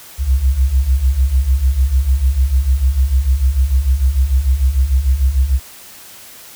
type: beating tone pair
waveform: sine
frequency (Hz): 61.8 / 68.5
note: B1 / C#2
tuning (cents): +2 / -20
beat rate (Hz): 6.7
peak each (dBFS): -16 / -12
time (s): 0.18-5.6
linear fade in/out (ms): 50
effects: white hiss -38 dBFS RMS until 6.55 s